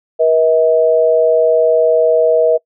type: tone pair together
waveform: sine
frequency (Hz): 480.1 / 640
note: B4 / D#5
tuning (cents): -49 / +49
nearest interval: perfect fourth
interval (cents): 498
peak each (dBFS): -11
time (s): 0.19-2.58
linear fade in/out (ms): 20
effects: noise-tail reverb RT60 0.1 s tail -24 dB re dry